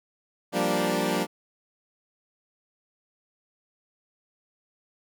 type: chord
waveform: 15% pulse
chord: G minor seventh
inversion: third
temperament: equal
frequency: 174.61 / 196 / 233.1 / 293.7 Hz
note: F3 / G3 / Bb3 / D4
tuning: 0 / 0 / 0 / 0 cents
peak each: -23 dBFS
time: 0.52-1.27 s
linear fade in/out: 50 ms
effects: none